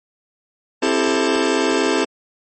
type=chord; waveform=sawtooth; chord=A minor seventh; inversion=first; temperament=just; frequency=264 / 330 / 396 / 440 Hz; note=C4 / E4 / G4 / A4; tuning=+16 / +2 / +18 / 0 cents; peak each=-17 dBFS; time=0.82-2.05 s; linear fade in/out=10 ms; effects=MP3 32 kbps